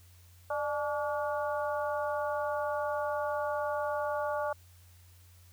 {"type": "harmonic tone with a mistuned harmonic", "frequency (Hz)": 286.5, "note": "D4", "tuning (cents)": -43, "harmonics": [2, 3, 4, 5], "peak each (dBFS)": [-32, -36, -38, -40], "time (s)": [0.5, 4.53], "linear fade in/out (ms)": 5, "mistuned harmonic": 2, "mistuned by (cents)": 66, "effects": ["added 88 Hz sine -55 dBFS peak until 5.52 s", "white hiss -63 dBFS RMS until 5.52 s"]}